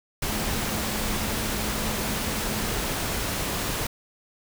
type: tone in noise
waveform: sine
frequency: 214.4 Hz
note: A3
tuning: 45 cents flat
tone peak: -35 dBFS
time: 0.27-2.72 s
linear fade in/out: 5 ms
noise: pink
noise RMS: -28 dBFS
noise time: 0.22-3.87 s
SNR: -10 dB
effects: none